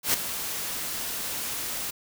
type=noise with ADSR envelope; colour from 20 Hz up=white; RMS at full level=-21 dBFS; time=0.03-1.91 s; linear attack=110 ms; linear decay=5 ms; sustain=-11 dB; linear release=11 ms; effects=none